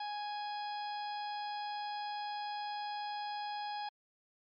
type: harmonic tone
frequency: 830.6 Hz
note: G#5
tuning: in tune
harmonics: 1 / 2 / 3 / 4 / 5 / 6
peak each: -38 / -50 / -54 / -51 / -54 / -51 dBFS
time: 0-3.89 s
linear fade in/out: 5 ms
effects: Opus 48 kbps